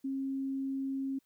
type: tone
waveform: sine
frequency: 270 Hz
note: C#4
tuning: 45 cents flat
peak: -32 dBFS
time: 0.04-1.19 s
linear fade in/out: 10 ms
effects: white hiss -75 dBFS RMS until 1.25 s